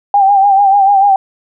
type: tone with vibrato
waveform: sine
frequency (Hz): 793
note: G5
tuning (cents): +20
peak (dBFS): -5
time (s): 0.14-1.16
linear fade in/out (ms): 2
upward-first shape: sine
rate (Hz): 6.8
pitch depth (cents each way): 55
effects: none